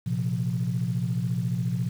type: chord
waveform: sine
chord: Bb suspended second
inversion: none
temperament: equal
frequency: 116.54 / 130.81 / 174.61 Hz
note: Bb2 / C3 / F3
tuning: 0 / 0 / 0 cents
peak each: -28 dBFS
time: 0.06-1.89 s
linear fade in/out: 10 ms
effects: tanh soft clip ceiling -16 dBFS + 8-bit